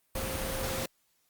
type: tone in noise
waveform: sine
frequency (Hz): 529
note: C5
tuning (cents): +19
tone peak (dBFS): -38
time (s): 0.15-0.86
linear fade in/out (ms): 5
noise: pink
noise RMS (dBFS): -34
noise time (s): 0.15-0.86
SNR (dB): -7
effects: white hiss -72 dBFS RMS until 1.29 s + Opus 32 kbps